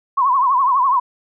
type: tone with vibrato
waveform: sine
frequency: 1046.5 Hz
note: C6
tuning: in tune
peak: -12 dBFS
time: 0.17-1 s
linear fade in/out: 10 ms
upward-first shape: triangle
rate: 12 Hz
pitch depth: 150 cents each way
effects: none